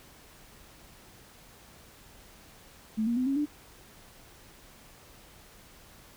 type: tone with pitch steps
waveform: sine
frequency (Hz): 218.6 / 235.6 / 254 / 273.8 / 295.2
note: A3 / A#3 / B3 / C#4 / D4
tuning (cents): -11 / +19 / +49 / -21 / +9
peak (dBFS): -25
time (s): 2.97-3.46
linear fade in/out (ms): 20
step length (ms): 98
effects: pink hiss -54 dBFS RMS until 6.16 s